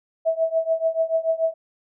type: tone with tremolo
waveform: sine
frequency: 651 Hz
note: E5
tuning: 22 cents flat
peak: -15 dBFS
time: 0.25-1.54 s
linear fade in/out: 20 ms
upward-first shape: triangle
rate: 6.9 Hz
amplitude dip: 95%
effects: none